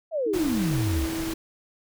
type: exponential sweep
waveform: sine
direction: down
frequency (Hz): 680 to 60.3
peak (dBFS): -23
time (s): 0.11-1.08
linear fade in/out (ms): 50
type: tone with pitch glide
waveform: sine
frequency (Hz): 318 to 325.4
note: D#4 to E4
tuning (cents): +38 to -22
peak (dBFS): -28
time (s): 0.26-1.34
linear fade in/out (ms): 5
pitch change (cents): +40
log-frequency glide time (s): 0.57-1.02
type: noise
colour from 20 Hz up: pink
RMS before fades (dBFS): -34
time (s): 0.33-1.34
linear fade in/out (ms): 10
effects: none